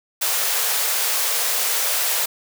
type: high-pass noise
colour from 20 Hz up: white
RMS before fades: -21 dBFS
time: 0.21-2.26 s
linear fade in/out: 10 ms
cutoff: 420 Hz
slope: 96 dB/octave
effects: none